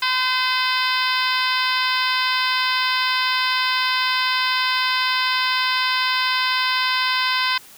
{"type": "harmonic tone with a mistuned harmonic", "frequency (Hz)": 512, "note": "C5", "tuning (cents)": -38, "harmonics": [2, 3, 4, 5, 6, 7, 8, 9, 10], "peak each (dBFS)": [-23, -25, -26, -27, -28, -28, -29, -30, -30], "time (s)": [0.02, 7.58], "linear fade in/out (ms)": 5, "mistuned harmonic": 9, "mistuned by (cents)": 42, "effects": ["white hiss -45 dBFS RMS until 7.77 s"]}